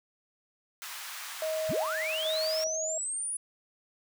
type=high-pass noise; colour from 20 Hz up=pink; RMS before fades=-41 dBFS; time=0.82-2.64 s; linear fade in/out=0 ms; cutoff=1000 Hz; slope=24 dB/octave
type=tone with tremolo; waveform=sine; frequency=632 Hz; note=D#5; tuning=27 cents sharp; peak=-29 dBFS; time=1.42-2.98 s; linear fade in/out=2 ms; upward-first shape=square; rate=1.2 Hz; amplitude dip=40%
type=linear sweep; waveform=sine; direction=up; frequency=73.8 to 9930 Hz; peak=-31 dBFS; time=1.69-3.37 s; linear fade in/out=5 ms
effects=none